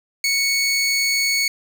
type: tone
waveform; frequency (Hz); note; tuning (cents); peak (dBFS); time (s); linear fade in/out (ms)
20% pulse; 2218; C#7; 0; -12; 0.24-1.48; 2
effects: none